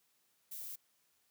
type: noise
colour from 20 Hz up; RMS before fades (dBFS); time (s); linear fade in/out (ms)
violet; -45; 0.51-0.76; 10
effects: white hiss -75 dBFS RMS until 1.3 s + high-pass 80 Hz 12 dB/octave